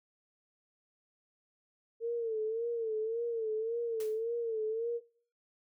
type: tone with vibrato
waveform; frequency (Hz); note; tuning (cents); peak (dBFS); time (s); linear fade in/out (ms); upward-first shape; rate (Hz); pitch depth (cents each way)
sine; 452; A4; +47; -31; 2-5.01; 50; sine; 1.8; 77
type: noise with exponential decay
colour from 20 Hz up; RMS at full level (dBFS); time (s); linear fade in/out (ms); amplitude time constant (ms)
white; -46; 4-4.24; 2; 51
effects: noise-tail reverb RT60 0.5 s tail -21 dB re dry